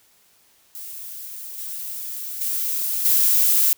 violet noise with level steps, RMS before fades -35 / -31 / -24 / -17 dBFS, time 0.75-3.73 s, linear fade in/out 0 ms, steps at 1.58 / 2.41 / 3.05 s, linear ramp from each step 2 ms, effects white hiss -58 dBFS RMS until 3.77 s

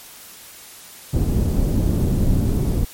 pink low-pass noise, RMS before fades -18 dBFS, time 1.13-2.85 s, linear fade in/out 10 ms, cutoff 270 Hz, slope 12 dB/octave, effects white hiss -41 dBFS RMS until 2.93 s + MP3 64 kbps

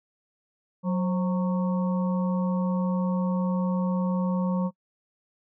harmonic tone with a mistuned harmonic, 184.3 Hz, F#3, 7 cents flat, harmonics 1 / 3 / 5 / 6, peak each -23 / -33 / -37 / -39 dBFS, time 0.83-4.71 s, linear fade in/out 50 ms, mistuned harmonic 3, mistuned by -73 cents, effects noise-tail reverb RT60 0.1 s tail -26 dB re dry

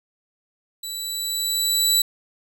20% pulse tone with level ramp, 3951 Hz, B7, in tune, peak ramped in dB -24 to -9 dBFS, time 0.83-2.02 s, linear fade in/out 5 ms, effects none

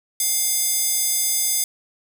square tone with high-pass filter, 706 Hz, F5, 19 cents sharp, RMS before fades -21 dBFS, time 0.2-1.64 s, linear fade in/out 2 ms, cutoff 7700 Hz, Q 1.2, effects 8-bit

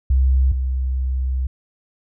sine tone pair in turn, 65.41 / 64.7 Hz, C2 / C2, 0 / -19 cents, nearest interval unison, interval 19 cents, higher first, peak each -12 / -18 dBFS, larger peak first, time 0.1-0.52 / 0.52-1.47 s, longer second, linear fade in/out 5 ms, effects none

